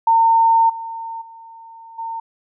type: tone with level steps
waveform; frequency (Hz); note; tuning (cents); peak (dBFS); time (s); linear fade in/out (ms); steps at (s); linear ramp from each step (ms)
sine; 910; A#5; -42; -10 / -26 / -37 / -24; 0.07-2.2; 5; 0.69 / 1.21 / 1.98; 10
effects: none